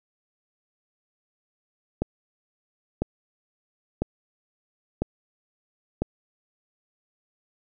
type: click train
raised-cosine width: 2 ms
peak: -10 dBFS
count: 5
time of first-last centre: 2.02-6.02 s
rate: 1 Hz
effects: none